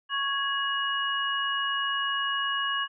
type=tone cluster; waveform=sine; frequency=1109 / 1660 / 2893 Hz; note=C#6 / G#6 / F#7; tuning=0 / -1 / -40 cents; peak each=-30 dBFS; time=0.09-2.88 s; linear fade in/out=50 ms; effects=none

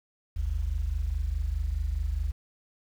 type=tone pair together; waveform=sine; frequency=49.79 / 74.6 Hz; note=G1 / D2; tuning=+28 / +28 cents; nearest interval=perfect fifth; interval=700 cents; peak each=-28 dBFS; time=0.36-2.32 s; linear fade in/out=10 ms; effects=tanh soft clip ceiling -21 dBFS + 9-bit

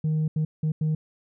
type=tone bursts at uneven times; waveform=sine; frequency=155.56 Hz; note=D#3; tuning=in tune; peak=-19 dBFS; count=4; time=0.04-0.28 / 0.36-0.45 / 0.63-0.72 / 0.81-0.95 s; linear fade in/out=5 ms; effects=tanh soft clip ceiling -20 dBFS

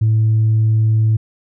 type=tone; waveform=sine; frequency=110 Hz; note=A2; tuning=in tune; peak=-9 dBFS; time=0.01-1.17 s; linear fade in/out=10 ms; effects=tanh soft clip ceiling -8 dBFS

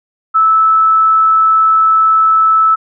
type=tone; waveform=sine; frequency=1309 Hz; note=E6; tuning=13 cents flat; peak=-6 dBFS; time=0.34-2.76 s; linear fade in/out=20 ms; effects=none

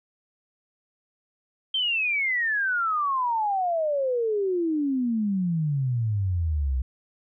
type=exponential sweep; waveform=sine; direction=down; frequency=3175 to 61.74 Hz; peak=-22 dBFS; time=1.74-6.82 s; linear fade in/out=5 ms; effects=none

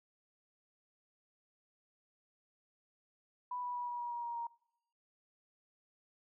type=tone with pitch steps; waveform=sine; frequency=987.8 / 980.4 / 973.1 / 965.8 / 958.6 / 951.4 / 944.3 / 937.2 Hz; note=B5 / B5 / B5 / B5 / A#5 / A#5 / A#5 / A#5; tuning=0 / -13 / -26 / -39 / +48 / +35 / +22 / +9 cents; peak=-37 dBFS; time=3.51-4.47 s; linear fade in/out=5 ms; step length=120 ms; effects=noise-tail reverb RT60 0.8 s tail -24 dB re dry

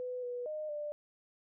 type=tone with pitch steps; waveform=sine; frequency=499.8 / 489.6 / 613 / 593 Hz; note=B4 / B4 / D#5 / D5; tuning=+21 / -15 / -26 / +17 cents; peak=-36 dBFS; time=0-0.92 s; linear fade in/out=0 ms; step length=230 ms; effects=none

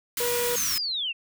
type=band-stop noise; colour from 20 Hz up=white; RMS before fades=-29 dBFS; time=0.17-0.78 s; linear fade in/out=2 ms; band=330 to 1000 Hz; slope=96 dB/octave
type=harmonic tone; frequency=482.4 Hz; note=B4; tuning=41 cents flat; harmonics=1 / 2 / 3 / 4 / 5 / 6 / 7; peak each=-26 / -36 / -42 / -42 / -43 / -46 / -45 dBFS; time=0.2-0.56 s; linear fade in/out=5 ms
type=linear sweep; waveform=sine; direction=down; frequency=6645 to 2604 Hz; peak=-26 dBFS; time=0.55-1.13 s; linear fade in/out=20 ms
effects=none

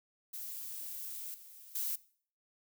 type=noise with level steps; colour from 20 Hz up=violet; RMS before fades=-43 / -54 / -36 dBFS; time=0.33-1.96 s; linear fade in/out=10 ms; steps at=1.34 / 1.75 s; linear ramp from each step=5 ms; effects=noise-tail reverb RT60 0.5 s tail -20 dB re dry

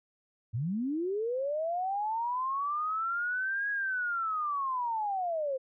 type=linear two-way sweep; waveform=sine; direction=up then down; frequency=101.6 to 1661.2 to 511 Hz; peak=-29 dBFS; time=0.53-5.58 s; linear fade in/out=20 ms; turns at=3.7 s; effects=none

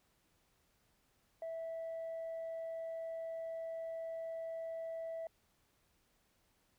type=tone; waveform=sine; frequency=656 Hz; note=E5; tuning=9 cents flat; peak=-38 dBFS; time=1.42-5.27 s; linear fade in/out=2 ms; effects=tanh soft clip ceiling -38 dBFS + pink hiss -75 dBFS RMS until 6.78 s

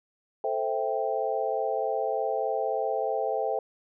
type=chord; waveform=sine; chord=A minor seventh; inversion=none; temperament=equal; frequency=440 / 523.3 / 659.3 / 784 Hz; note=A4 / C5 / E5 / G5; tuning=0 / 0 / 0 / 0 cents; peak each=-31 dBFS; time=0.44-3.59 s; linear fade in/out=2 ms; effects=none

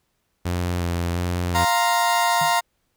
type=tone with vibrato; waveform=sawtooth; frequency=87.31 Hz; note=F2; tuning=in tune; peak=-18 dBFS; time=0.45-1.65 s; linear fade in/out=10 ms; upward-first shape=square; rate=1.4 Hz; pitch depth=21 cents each way
type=chord; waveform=35% pulse; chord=F suspended fourth; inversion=none; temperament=equal; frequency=698.5 / 932.3 / 1046.5 Hz; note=F5 / Bb5 / C6; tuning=0 / 0 / 0 cents; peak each=-20 / -19 / -23 dBFS; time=1.54-2.61 s; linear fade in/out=20 ms
type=tone with exponential decay; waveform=sine; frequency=155.56 Hz; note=D#3; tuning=in tune; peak=-26 dBFS; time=2.41-2.57 s; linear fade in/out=5 ms; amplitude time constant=34 ms
effects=pink hiss -71 dBFS RMS until 2.96 s

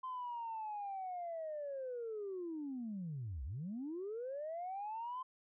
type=linear two-way sweep; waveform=sine; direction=down then up; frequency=1041 to 59.4 to 1041 Hz; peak=-39 dBFS; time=0.03-5.23 s; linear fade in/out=10 ms; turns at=3.44 s; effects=tanh soft clip ceiling -36 dBFS

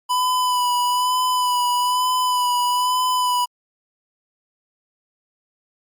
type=tone with vibrato; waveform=square; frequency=994 Hz; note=B5; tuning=11 cents sharp; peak=-18 dBFS; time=0.09-3.46 s; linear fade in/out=20 ms; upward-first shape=sine; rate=1.1 Hz; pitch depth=24 cents each way; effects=Opus 48 kbps

